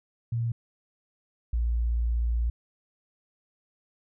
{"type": "tone pair in turn", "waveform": "sine", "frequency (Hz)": [116.54, 58.13], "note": ["A#2", "A#1"], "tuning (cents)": [0, -4], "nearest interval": "octave", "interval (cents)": 1204, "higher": "first", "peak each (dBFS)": [-25, -23], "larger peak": "second", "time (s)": [[0.32, 0.52], [1.53, 2.5]], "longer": "second", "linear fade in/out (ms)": 5, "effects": []}